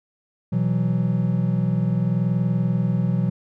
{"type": "chord", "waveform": "triangle", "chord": "B suspended fourth", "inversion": "none", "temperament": "just", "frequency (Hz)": [123.47, 164.63, 185.21], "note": ["B2", "E3", "F#3"], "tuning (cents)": [0, -2, 2], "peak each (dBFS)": -21, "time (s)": [0.52, 3.3], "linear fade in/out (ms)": 10, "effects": []}